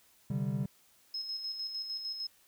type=chord; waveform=triangle; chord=C suspended second; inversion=none; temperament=equal with one note detuned; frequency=130.81 / 146.83 / 195.32 Hz; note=C3 / D3 / G3; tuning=0 / 0 / -6 cents; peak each=-33 dBFS; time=0.3-0.66 s; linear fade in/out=5 ms
type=tone with tremolo; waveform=sine; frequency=5160 Hz; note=E8; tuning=38 cents flat; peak=-34 dBFS; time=1.14-2.27 s; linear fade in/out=5 ms; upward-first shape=square; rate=6.6 Hz; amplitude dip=45%
effects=white hiss -65 dBFS RMS until 2.47 s